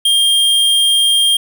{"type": "tone", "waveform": "square", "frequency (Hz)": 3209, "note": "G7", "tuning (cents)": 40, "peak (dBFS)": -10, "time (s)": [0.05, 1.37], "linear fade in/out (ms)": 5, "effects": ["7-bit"]}